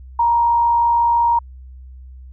sine tone with frequency modulation, 940 Hz, A#5, 14 cents sharp, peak -12 dBFS, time 0.19-1.39 s, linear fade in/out 5 ms, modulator 54.2 Hz, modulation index 0.24, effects added 64 Hz sine -35 dBFS peak until 2.32 s

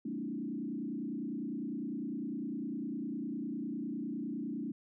sine tone with frequency modulation, 256.9 Hz, C4, 32 cents flat, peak -35 dBFS, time 0.05-4.72 s, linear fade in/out 5 ms, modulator 29.9 Hz, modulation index 2, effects none

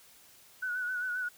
sine tone with vibrato, 1480 Hz, F#6, in tune, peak -31 dBFS, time 0.62-1.29 s, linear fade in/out 10 ms, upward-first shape sine, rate 7.5 Hz, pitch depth 45 cents each way, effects white hiss -58 dBFS RMS until 1.37 s

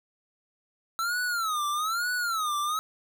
square tone with vibrato, 1318.5 Hz, E6, in tune, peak -27 dBFS, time 0.99-2.79 s, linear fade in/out 0 ms, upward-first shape sine, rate 1.1 Hz, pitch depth 200 cents each way, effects none

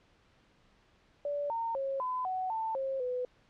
sine tone with pitch steps, 578 / 916 / 543 / 1011 / 746 / 890 / 536 / 499.5 Hz, D5 / A#5 / C#5 / B5 / F#5 / A5 / C5 / B4, -28 / -31 / -36 / +40 / +14 / +20 / +42 / +20 cents, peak -31 dBFS, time 1.25-3.25 s, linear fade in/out 2 ms, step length 250 ms, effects pink hiss -66 dBFS RMS until 3.49 s + low-pass 4000 Hz 12 dB/octave

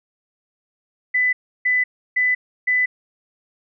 sine tone bursts, 1999 Hz, B6, 20 cents sharp, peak -15 dBFS, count 4, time 1.14-2.86 s, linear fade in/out 10 ms, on 190 ms, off 320 ms, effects none

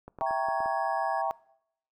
clicks, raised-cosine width 1 ms, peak -29 dBFS, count 7, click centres 0.08 / 0.187 / 0.217 / 0.309 / 0.486 / 0.605 / 0.659 s
sine chord, E diminished seventh, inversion none, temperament equal, 659.3 / 784 / 932.3 / 1108.7 Hz, E5 / G5 / Bb5 / Db6, 0 / 0 / 0 / 0 cents, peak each -31 / -30 / -32 / -35 dBFS, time 0.21-1.31 s, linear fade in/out 0 ms
triangle tone, 1669 Hz, G#6, 8 cents sharp, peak -37 dBFS, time 0.26-1.22 s, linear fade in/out 10 ms
effects noise-tail reverb RT60 0.7 s tail -22 dB re dry

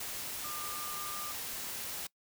sine tone in noise, 1200 Hz, D6, 37 cents sharp, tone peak -42 dBFS, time 0.44-1.32 s, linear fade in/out 5 ms, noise white, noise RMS -40 dBFS, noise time 0-2.07 s, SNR -5 dB, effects noise-tail reverb RT60 0.1 s tail -22 dB re dry

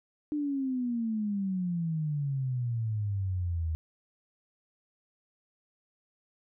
sine exponential sweep, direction down, 302 to 78.6 Hz, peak -28 dBFS, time 0.32-3.75 s, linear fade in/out 0 ms, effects none

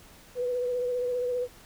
sine tone with vibrato, 493.9 Hz, B4, in tune, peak -26 dBFS, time 0.35-1.48 s, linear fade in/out 50 ms, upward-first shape sine, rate 15 Hz, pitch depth 27 cents each way, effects pink hiss -53 dBFS RMS until 1.65 s

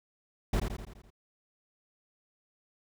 brown noise with echo, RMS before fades -27 dBFS, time 0.53-0.6 s, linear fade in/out 5 ms, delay 84 ms, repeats 6, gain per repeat -5 dB, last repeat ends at 1.104 s, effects none

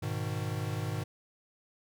square chord, G# minor, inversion none, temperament equal, 103.83 / 123.47 / 155.56 Hz, G#2 / B2 / D#3, 0 / 0 / 0 cents, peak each -36 / -38 / -38 dBFS, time 0.02-1.04 s, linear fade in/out 10 ms, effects none

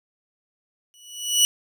20% pulse tone with exponential growth, 2942 Hz, F#7, 11 cents flat, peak -7 dBFS, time 0.94-1.45 s, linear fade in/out 0 ms, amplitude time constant 110 ms, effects none

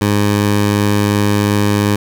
15% pulse tone, 102.8 Hz, G#2, 17 cents flat, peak -5 dBFS, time 0.01-1.96 s, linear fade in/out 5 ms, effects none

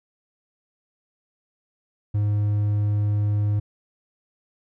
triangle tone, 103.83 Hz, G#2, in tune, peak -17 dBFS, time 2.14-3.6 s, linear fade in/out 10 ms, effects none

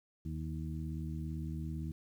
harmonic tone with a mistuned harmonic, 77.78 Hz, D#2, in tune, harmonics 1 / 2 / 3 / 4, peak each -40 / -40 / -46 / -47 dBFS, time 0.25-1.92 s, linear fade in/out 5 ms, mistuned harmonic 4, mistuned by +31 cents, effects 11-bit

